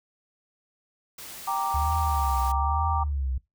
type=noise; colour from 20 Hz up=white; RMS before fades=-41 dBFS; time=1.18-2.52 s; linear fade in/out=5 ms
type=chord; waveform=sine; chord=G minor; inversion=none; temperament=equal; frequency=784 / 932.3 / 1174.7 Hz; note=G5 / Bb5 / D6; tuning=0 / 0 / 0 cents; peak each=-29 dBFS; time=1.47-3.04 s; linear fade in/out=10 ms
type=tone with vibrato; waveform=sine; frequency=72 Hz; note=D2; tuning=34 cents flat; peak=-25 dBFS; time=1.74-3.38 s; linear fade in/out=5 ms; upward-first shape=triangle; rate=1.1 Hz; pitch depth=210 cents each way
effects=noise-tail reverb RT60 0.2 s tail -22 dB re dry